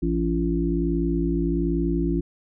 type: harmonic tone with a mistuned harmonic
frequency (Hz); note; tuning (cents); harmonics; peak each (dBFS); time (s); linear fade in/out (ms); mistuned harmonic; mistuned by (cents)
57; A#1; -38; 1 / 3 / 5 / 6; -26 / -26 / -26 / -26; 0.02-2.21; 10; 5; -26
effects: none